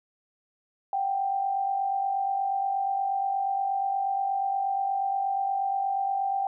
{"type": "tone pair together", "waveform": "sine", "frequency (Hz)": [735.6, 784], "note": ["F#5", "G5"], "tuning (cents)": [-10, 0], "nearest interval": "minor second", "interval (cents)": 110, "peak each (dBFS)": [-33, -25], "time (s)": [0.93, 6.47], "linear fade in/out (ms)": 2, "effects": []}